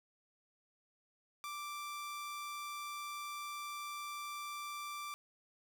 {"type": "tone", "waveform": "sawtooth", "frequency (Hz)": 1174.7, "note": "D6", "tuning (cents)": 0, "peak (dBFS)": -38, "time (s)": [1.44, 5.14], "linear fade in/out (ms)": 0, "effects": []}